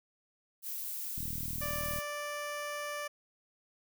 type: noise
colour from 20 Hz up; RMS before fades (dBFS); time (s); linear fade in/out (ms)
violet; -39; 0.62-2.03; 50
type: click train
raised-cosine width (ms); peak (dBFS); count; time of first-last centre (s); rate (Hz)
5; -30; 33; 1.18-1.986; 39.7
type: tone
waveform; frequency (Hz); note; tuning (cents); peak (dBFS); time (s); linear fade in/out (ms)
15% pulse; 587.3; D5; 0; -30; 1.61-3.08; 10
effects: none